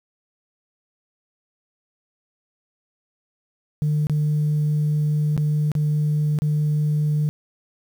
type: tone with dropouts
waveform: sine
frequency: 150.4 Hz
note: D3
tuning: 42 cents sharp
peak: -16 dBFS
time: 3.82-7.29 s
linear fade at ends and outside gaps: 0 ms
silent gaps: 4.069-4.097 / 5.366-5.377 / 5.717-5.752 / 6.388-6.42 s
effects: tanh soft clip ceiling -15 dBFS + 8-bit